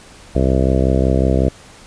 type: harmonic tone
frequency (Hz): 65.41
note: C2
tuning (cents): 0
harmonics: 1 / 2 / 3 / 4 / 5 / 6 / 7 / 8 / 9 / 10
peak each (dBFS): -16 / -19 / -21 / -22 / -23 / -24 / -24 / -25 / -26 / -26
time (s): 0.35-1.49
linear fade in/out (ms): 5
effects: pink hiss -42 dBFS RMS until 1.86 s + resampled to 22050 Hz